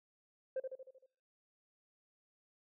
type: tone with echo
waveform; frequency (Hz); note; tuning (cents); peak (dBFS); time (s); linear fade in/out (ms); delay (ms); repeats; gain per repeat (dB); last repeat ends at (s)
sine; 523.3; C5; 0; -32; 0.56-0.6; 5; 77; 6; -5; 1.062
effects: noise-tail reverb RT60 0.6 s tail -24 dB re dry + tanh soft clip ceiling -33 dBFS